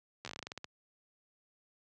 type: slowing click train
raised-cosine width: 0.2 ms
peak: -24 dBFS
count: 13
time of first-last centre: 0.25-0.644 s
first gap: 12 ms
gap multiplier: 1.17
effects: high-pass 80 Hz 12 dB/octave + resampled to 22050 Hz